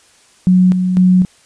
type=tone with tremolo; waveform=sine; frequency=183.3 Hz; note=F#3; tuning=16 cents flat; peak=-6 dBFS; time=0.47-1.25 s; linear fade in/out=0 ms; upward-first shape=square; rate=2 Hz; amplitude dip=50%; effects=white hiss -49 dBFS RMS until 1.45 s + resampled to 22050 Hz